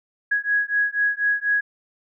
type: beating tone pair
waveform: sine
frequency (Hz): 1661.2 / 1665.3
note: G#6 / G#6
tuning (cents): 0 / +4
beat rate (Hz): 4.1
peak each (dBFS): -22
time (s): 0.31-1.61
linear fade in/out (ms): 10
effects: none